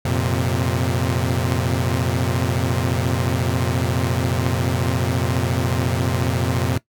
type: chord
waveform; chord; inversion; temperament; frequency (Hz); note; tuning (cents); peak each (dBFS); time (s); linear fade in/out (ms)
sawtooth; F suspended fourth; none; equal with one note detuned; 88.68 / 116.54 / 130.81; F2 / Bb2 / C3; +27 / 0 / 0; -19; 0.05-6.78; 5
effects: noise-tail reverb RT60 0.1 s tail -18 dB re dry